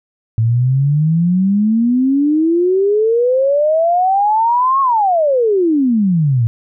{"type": "exponential two-way sweep", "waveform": "sine", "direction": "up then down", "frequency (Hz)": [110, 1105, 110], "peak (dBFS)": -10, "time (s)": [0.38, 6.47], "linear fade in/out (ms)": 0, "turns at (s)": 4.81, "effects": []}